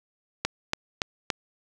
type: click train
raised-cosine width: 0.2 ms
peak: -7 dBFS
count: 4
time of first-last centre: 0.45-1.302 s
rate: 3.52 Hz
effects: none